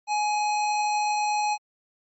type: tone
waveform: square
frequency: 839 Hz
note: G#5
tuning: 17 cents sharp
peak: -23 dBFS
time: 0.07-1.58 s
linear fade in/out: 50 ms
effects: MP3 32 kbps